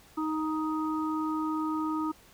harmonic tone, 312.4 Hz, D#4, 7 cents sharp, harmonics 1 / 3 / 4, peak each -29 / -37 / -35 dBFS, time 0.17-2.12 s, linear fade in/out 10 ms, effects pink hiss -57 dBFS RMS until 2.33 s

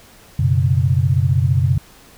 sine chord, F# suspended fourth, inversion none, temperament equal, 92.5 / 123.47 / 138.59 Hz, F#2 / B2 / C#3, 0 / 0 / 0 cents, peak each -17 dBFS, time 0.39-1.78 s, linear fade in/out 5 ms, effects pink hiss -46 dBFS RMS until 2.17 s

